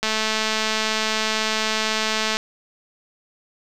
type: click train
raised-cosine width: 0.2 ms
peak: -5 dBFS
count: 511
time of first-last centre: 0.03-2.369 s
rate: 218 Hz
effects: 7-bit